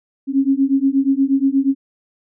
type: beating tone pair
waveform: sine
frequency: 268.1 / 276.5 Hz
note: C4 / C#4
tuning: +42 / -4 cents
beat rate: 8.4 Hz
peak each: -16 / -16 dBFS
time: 0.27-1.75 s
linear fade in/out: 50 ms
effects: none